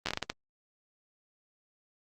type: slowing click train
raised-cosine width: 0.2 ms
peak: -13 dBFS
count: 8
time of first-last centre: 0.06-0.3 s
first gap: 11 ms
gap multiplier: 1.37
effects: Opus 32 kbps